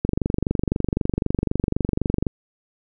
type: click train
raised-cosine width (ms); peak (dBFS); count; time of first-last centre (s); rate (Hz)
3; -7; 54; 0.05-2.268; 23.9
effects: none